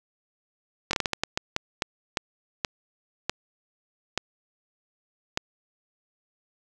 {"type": "slowing click train", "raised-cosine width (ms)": 0.2, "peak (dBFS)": -7, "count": 15, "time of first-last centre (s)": [0.91, 5.374], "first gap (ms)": 22, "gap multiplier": 1.36, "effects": []}